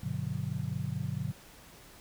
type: chord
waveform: sine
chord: G major seventh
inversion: none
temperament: just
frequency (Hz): 98 / 122.5 / 147 / 183.75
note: G2 / B2 / D3 / F#3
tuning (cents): 0 / -14 / +2 / -12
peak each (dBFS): -39 / -36 / -36 / -39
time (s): 0.03-1.32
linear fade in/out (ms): 5
effects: pink hiss -54 dBFS RMS until 2 s